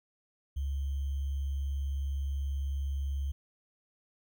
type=tone with sample-and-hold; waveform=sine; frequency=69.3 Hz; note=C#2; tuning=in tune; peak=-30 dBFS; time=0.56-3.32 s; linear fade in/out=10 ms; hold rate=3150 Hz; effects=none